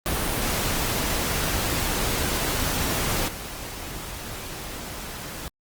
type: noise with level steps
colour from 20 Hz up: pink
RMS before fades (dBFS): -25 / -35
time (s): 0.06-5.48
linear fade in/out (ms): 0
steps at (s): 3.27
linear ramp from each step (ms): 20
effects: Opus 32 kbps